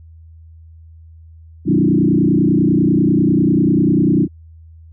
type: tone with frequency modulation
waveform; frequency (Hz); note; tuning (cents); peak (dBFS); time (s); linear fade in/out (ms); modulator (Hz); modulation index
sine; 240; B3; -49; -10; 1.65-4.28; 50; 30.1; 3.2
effects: added 81 Hz sine -38 dBFS peak until 4.92 s